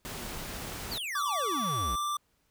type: noise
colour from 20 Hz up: pink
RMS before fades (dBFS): -39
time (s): 0.05-0.98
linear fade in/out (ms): 0
type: exponential sweep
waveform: square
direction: down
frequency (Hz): 4821 to 52.3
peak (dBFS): -34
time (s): 0.91-1.96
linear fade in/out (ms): 10
type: tone with pitch glide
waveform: square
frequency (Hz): 1157 to 1178.6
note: D6 to D6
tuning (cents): -26 to +6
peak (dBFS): -30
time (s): 1.15-2.17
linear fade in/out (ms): 5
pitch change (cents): +32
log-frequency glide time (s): 1.8-1.98
effects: pink hiss -72 dBFS RMS until 2.5 s